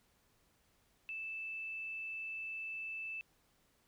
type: tone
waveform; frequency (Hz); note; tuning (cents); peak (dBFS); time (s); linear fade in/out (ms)
sine; 2637; E7; 0; -40; 1.09-3.21; 0
effects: pink hiss -73 dBFS RMS until 3.87 s